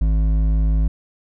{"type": "tone with hard clipping", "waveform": "triangle", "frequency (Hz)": 53, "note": "G#1", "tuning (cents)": 36, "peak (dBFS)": -16, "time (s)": [0.01, 0.88], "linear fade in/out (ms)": 5, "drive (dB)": 12, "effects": []}